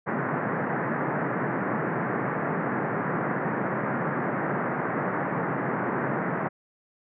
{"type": "band-pass noise", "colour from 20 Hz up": "pink", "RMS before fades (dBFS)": -28, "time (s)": [0.06, 6.49], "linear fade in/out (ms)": 20, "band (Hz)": [130, 1900], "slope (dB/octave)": 48, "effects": []}